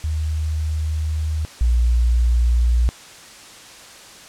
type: tone pair in turn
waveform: sine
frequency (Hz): 77.78 / 59.53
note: D#2 / A#1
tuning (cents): 0 / +37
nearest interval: perfect fourth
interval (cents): 463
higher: first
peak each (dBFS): -19 / -13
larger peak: second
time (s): 0.04-1.45 / 1.61-2.89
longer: first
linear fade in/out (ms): 0
effects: white hiss -41 dBFS RMS until 4.28 s + low-pass 8000 Hz 12 dB/octave